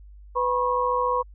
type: tone cluster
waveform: sine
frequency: 498.3 / 972 / 1086 Hz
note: B4 / B5 / C#6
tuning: +15 / -28 / -36 cents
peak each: -25 dBFS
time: 0.35-1.23 s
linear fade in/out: 20 ms
effects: added 50 Hz sine -43 dBFS peak until 1.34 s